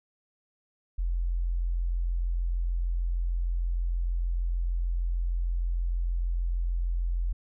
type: tone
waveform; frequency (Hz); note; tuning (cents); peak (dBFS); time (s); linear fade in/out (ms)
sine; 43.25; F1; -16; -25; 0.98-7.33; 10
effects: none